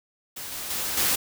white noise with level steps, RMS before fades -36 / -34 / -29 / -23 dBFS, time 0.36-1.16 s, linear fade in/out 10 ms, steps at 0.52 / 0.7 / 0.97 s, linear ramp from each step 5 ms, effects none

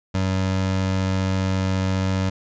25% pulse tone, 94.7 Hz, F#2, 41 cents sharp, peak -16 dBFS, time 0.14-2.3 s, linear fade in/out 10 ms, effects resampled to 16000 Hz

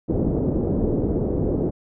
white low-pass noise, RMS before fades -22 dBFS, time 0.08-1.71 s, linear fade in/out 20 ms, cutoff 430 Hz, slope 24 dB/octave, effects none

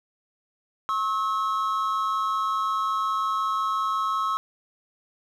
triangle tone pair together, 1086 / 1291.5 Hz, C#6 / E6, -36 / -36 cents, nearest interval minor third, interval 300 cents, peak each -24 dBFS, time 0.89-4.37 s, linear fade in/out 0 ms, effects none

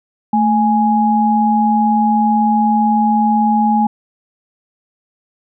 sine tone pair together, 220.5 / 832.5 Hz, A3 / G#5, +4 / +4 cents, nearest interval octave + major seventh, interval 2300 cents, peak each -13 dBFS, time 0.33-3.87 s, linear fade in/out 5 ms, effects none

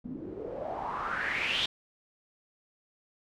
white noise with low-pass filter sweep, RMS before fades -34 dBFS, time 0.04-1.66 s, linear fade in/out 5 ms, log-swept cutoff 230 to 3500 Hz, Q 5.8, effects none

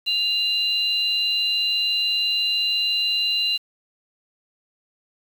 sine tone pair together, 2800 / 4013 Hz, F7 / B7, +4 / +27 cents, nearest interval tritone, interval 623 cents, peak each -22 dBFS, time 0.06-3.58 s, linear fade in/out 20 ms, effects 7-bit

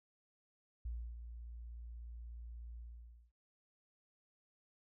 sine tone with ADSR envelope, 58.27 Hz, A#1, in tune, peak -38 dBFS, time 0.85-3.32 s, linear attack 6 ms, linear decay 300 ms, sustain -8 dB, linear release 540 ms, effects none

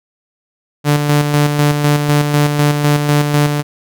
sawtooth tone with tremolo, 146.83 Hz, D3, in tune, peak -5 dBFS, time 0.84-3.63 s, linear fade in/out 50 ms, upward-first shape square, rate 4 Hz, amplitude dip 45%, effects none

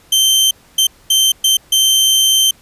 sawtooth tone bursts at uneven times, 3118 Hz, G7, 10 cents flat, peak -6 dBFS, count 5, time 0.12-0.51 / 0.78-0.87 / 1.1-1.32 / 1.44-1.57 / 1.72-2.51 s, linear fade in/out 5 ms, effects pink hiss -48 dBFS RMS until 2.61 s + resampled to 32000 Hz

